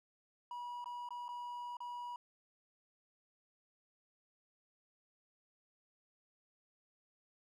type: tone with dropouts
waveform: triangle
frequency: 969 Hz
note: B5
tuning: 33 cents flat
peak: -40 dBFS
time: 0.51-2.16 s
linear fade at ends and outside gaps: 2 ms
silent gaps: 0.843-0.858 / 1.089-1.106 / 1.282-1.289 / 1.769-1.804 s
effects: none